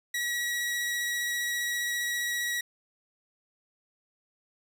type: tone with vibrato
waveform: sawtooth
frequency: 1921 Hz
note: B6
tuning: 48 cents flat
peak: -25 dBFS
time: 0.14-2.61 s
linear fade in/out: 5 ms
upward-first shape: square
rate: 15 Hz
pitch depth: 9 cents each way
effects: none